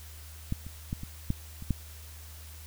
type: clicks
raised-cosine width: 5 ms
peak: -17 / -30 / -19 / -25 / -15 / -29 / -14 dBFS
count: 7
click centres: 0.524 / 0.666 / 0.929 / 1.034 / 1.304 / 1.624 / 1.707 s
effects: added 77 Hz sine -45 dBFS peak until 2.66 s + white hiss -51 dBFS RMS until 2.66 s